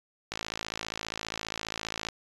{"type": "click train", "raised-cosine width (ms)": 0.2, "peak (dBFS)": -15, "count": 98, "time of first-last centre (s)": [0.32, 2.087], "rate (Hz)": 54.9, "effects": ["resampled to 24000 Hz"]}